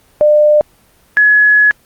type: tone pair in turn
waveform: sine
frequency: 600 / 1692.6 Hz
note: D5 / G#6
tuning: +37 / +32 cents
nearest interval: octave + tritone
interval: 1795 cents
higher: second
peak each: -5 dBFS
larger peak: neither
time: 0.21-0.61 / 1.17-1.71 s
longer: second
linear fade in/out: 0 ms
effects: pink hiss -50 dBFS RMS until 1.85 s + Opus 24 kbps